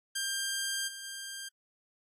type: tone with level steps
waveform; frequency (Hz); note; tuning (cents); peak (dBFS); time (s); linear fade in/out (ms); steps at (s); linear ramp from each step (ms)
10% pulse; 1592; G6; +26; -23 / -33 / -31; 0.15-1.49; 10; 0.87 / 1.03; 20
effects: AAC 64 kbps